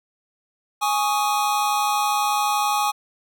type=chord; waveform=square; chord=Ab suspended fourth; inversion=none; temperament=equal with one note detuned; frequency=830.6 / 1112.6 / 1244.5 Hz; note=Ab5 / Db6 / Eb6; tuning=0 / +6 / 0 cents; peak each=-22 / -26 / -27 dBFS; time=0.81-2.92 s; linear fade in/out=20 ms; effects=none